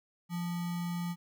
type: tone with sample-and-hold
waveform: sine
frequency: 173.3 Hz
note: F3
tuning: 13 cents flat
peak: -32 dBFS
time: 0.29-1.16 s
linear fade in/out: 50 ms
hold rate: 1050 Hz
effects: none